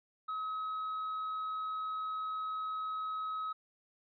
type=tone with hard clipping; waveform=triangle; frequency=1277 Hz; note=D#6; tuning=45 cents sharp; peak=-34 dBFS; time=0.28-3.53 s; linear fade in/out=10 ms; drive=1 dB; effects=resampled to 11025 Hz